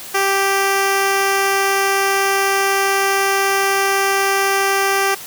10% pulse tone, 392 Hz, G4, in tune, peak -6 dBFS, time 0.14-5.15 s, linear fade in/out 10 ms, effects white hiss -33 dBFS RMS until 5.26 s + high-pass 60 Hz 12 dB/octave

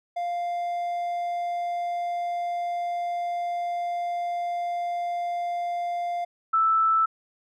triangle / sine tone pair in turn, 698.5 / 1318.6 Hz, F5 / E6, 0 / 0 cents, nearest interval major seventh, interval 1100 cents, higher second, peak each -24 / -18 dBFS, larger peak second, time 0.16-6.25 / 6.53-7.06 s, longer first, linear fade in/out 10 ms, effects none

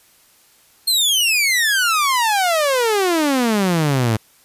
sawtooth exponential sweep, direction down, 4283 to 105.7 Hz, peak -11 dBFS, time 0.87-4.17 s, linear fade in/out 10 ms, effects white hiss -53 dBFS RMS until 4.44 s + resampled to 32000 Hz

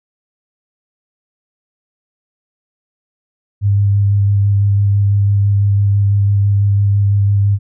sine tone with vibrato, 100.7 Hz, G2, 47 cents sharp, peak -9 dBFS, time 3.61-7.59 s, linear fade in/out 50 ms, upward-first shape square, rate 6 Hz, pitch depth 11 cents each way, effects none

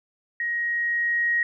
sine tone with level ramp, 1886 Hz, A#6, 20 cents sharp, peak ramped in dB -24 to -19 dBFS, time 0.4-1.43 s, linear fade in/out 2 ms, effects none

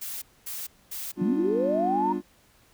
blue noise bursts, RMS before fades -35 dBFS, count 3, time 0.01-1.12 s, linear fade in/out 10 ms, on 210 ms, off 240 ms
triangle chord, G dominant seventh, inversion none, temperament just, 196 / 245 / 294 / 352.8 Hz, G3 / B3 / D4 / F4, 0 / -14 / +2 / +18 cents, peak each -31 / -32 / -29 / -29 dBFS, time 1.16-2.22 s, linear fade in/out 50 ms
sine linear sweep, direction up, 164.81 to 950 Hz, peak -23 dBFS, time 1.21-2.13 s, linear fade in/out 10 ms
effects pink hiss -60 dBFS RMS until 2.73 s

